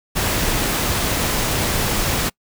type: noise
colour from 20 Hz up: pink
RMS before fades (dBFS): -20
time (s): 0.15-2.3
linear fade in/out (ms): 20
effects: noise-tail reverb RT60 0.1 s tail -26 dB re dry